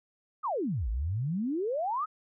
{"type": "exponential two-way sweep", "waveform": "sine", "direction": "down then up", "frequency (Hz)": [1318.5, 50.9, 1318.5], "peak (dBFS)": -28, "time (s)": [0.43, 2.06], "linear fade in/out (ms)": 20, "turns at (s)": 0.89, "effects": []}